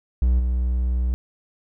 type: tone with level steps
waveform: triangle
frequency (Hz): 61.74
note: B1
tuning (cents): 0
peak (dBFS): -13 / -17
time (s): 0.22-1.14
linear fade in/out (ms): 0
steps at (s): 0.39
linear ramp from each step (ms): 10
effects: none